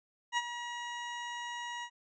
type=tone with ADSR envelope; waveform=20% pulse; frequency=958 Hz; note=A#5; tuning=47 cents sharp; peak=-22 dBFS; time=0.32-1.9 s; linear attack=53 ms; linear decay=38 ms; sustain=-11 dB; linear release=67 ms; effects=resampled to 16000 Hz